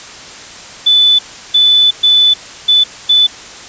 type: tone bursts at uneven times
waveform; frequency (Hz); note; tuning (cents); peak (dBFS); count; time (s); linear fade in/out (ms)
sine; 3490; A7; -15; -5; 5; 0.86-1.19 / 1.54-1.91 / 2.03-2.34 / 2.68-2.84 / 3.09-3.27; 10
effects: white hiss -31 dBFS RMS until 3.68 s + resampled to 16000 Hz